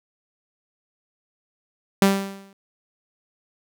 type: tone with exponential decay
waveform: sawtooth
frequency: 196 Hz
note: G3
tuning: in tune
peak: -8 dBFS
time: 2.02-2.53 s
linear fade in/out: 2 ms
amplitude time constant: 110 ms
effects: none